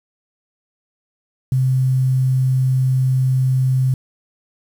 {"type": "tone with quantisation", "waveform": "sine", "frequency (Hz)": 130, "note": "C3", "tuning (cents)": -11, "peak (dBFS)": -13, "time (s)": [1.52, 3.94], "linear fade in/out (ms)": 2, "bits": 7, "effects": []}